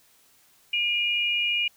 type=tone pair together; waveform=sine; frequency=2415 / 2867 Hz; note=D7 / F7; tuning=+48 / +45 cents; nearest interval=minor third; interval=297 cents; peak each=-25 dBFS; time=0.73-1.68 s; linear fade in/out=5 ms; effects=white hiss -60 dBFS RMS until 1.76 s